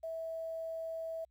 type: tone with quantisation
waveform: sine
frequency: 652 Hz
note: E5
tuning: 19 cents flat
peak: -37 dBFS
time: 0.03-1.25 s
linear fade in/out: 10 ms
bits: 11
effects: added 63 Hz sine -70 dBFS peak until 1.3 s